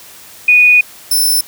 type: tone pair in turn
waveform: sine / 5% pulse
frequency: 2470 / 5321 Hz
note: D#7 / E8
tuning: -13 / +15 cents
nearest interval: octave + minor second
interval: 1328 cents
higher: second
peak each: -4 dBFS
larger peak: neither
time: 0.48-0.81 / 1.11-1.41 s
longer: first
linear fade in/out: 5 ms
effects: white hiss -37 dBFS RMS until 1.47 s + high-pass 60 Hz 12 dB/octave